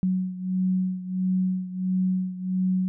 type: beating tone pair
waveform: sine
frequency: 185 / 186.5 Hz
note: F#3 / F#3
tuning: 0 / +14 cents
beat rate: 1.5 Hz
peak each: -24 / -28 dBFS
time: 0.03-2.88 s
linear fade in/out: 0 ms
effects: none